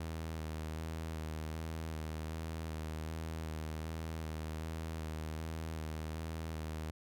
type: tone with vibrato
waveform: sawtooth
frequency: 79.5 Hz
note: D#2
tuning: 38 cents sharp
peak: -35 dBFS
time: 0-6.91 s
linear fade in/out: 5 ms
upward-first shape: square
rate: 1.3 Hz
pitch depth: 21 cents each way
effects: none